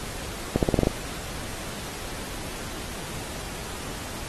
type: accelerating click train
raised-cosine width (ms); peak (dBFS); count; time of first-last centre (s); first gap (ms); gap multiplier
2; -6; 7; 0.56-0.871; 68; 0.89
effects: pink hiss -36 dBFS RMS until 4.28 s + AAC 32 kbps